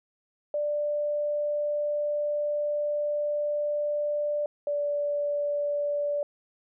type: tone pair in turn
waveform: sine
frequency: 590 / 581.2 Hz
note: D5 / D5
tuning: +8 / -18 cents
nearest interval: unison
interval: 26 cents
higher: first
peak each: -25 dBFS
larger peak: neither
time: 0.54-4.46 / 4.67-6.23 s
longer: first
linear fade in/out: 2 ms
effects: none